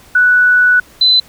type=tone pair in turn; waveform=sine; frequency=1480 / 4023 Hz; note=F#6 / B7; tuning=0 / +31 cents; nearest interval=octave + perfect fourth; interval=1731 cents; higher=second; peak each=-6 dBFS; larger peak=neither; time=0.15-0.8 / 1.01-1.2 s; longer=first; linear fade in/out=5 ms; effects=pink hiss -43 dBFS RMS until 1.28 s